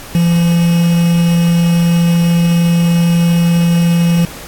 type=tone with quantisation; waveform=triangle; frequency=170 Hz; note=F3; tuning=46 cents flat; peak=-6 dBFS; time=0.15-4.25 s; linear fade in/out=0 ms; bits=4; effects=pink hiss -31 dBFS RMS until 4.47 s + AAC 64 kbps